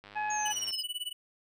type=click train; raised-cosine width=0.3 ms; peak=-33 dBFS; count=69; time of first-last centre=0.04-0.707 s; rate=102 Hz
type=harmonic tone; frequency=846 Hz; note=G#5; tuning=32 cents sharp; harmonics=1 / 2 / 3; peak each=-31 / -37 / -41 dBFS; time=0.15-0.53 s; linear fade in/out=20 ms
type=linear sweep; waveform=sine; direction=down; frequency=6645 to 4978 Hz; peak=-34 dBFS; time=0.3-0.83 s; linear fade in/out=5 ms
type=tone with tremolo; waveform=square; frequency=2960 Hz; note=F#7; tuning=in tune; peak=-32 dBFS; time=0.45-1.13 s; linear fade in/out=10 ms; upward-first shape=sine; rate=18 Hz; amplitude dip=95%
effects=none